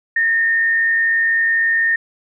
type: tone with frequency modulation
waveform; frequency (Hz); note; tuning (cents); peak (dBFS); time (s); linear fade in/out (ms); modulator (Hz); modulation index
sine; 1828; A#6; -34; -13; 0.16-1.96; 5; 106; 0.31
effects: none